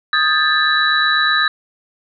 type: tone cluster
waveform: sine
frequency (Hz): 1244 / 1604 / 1752 / 3928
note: D#6 / G6 / A6 / B7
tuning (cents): -1 / +39 / -8 / -10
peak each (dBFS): -18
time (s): 0.13-1.48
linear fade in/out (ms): 2
effects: none